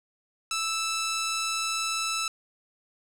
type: tone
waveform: 10% pulse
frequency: 1318.5 Hz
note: E6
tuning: in tune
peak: -19 dBFS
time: 0.51-2.28 s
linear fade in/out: 2 ms
effects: low-pass 12000 Hz 12 dB/octave + 8-bit